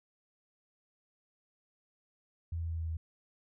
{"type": "tone with pitch steps", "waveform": "sine", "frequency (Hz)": [83.5, 82.83, 82.16, 81.5, 80.84], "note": ["E2", "E2", "E2", "E2", "E2"], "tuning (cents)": [23, 9, -5, -19, -33], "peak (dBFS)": -33, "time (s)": [2.52, 2.97], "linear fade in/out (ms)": 5, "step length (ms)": 90, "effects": []}